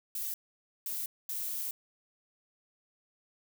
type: noise bursts at uneven times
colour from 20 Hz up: violet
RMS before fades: -36 dBFS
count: 3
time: 0.15-0.34 / 0.86-1.06 / 1.29-1.71 s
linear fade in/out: 2 ms
effects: none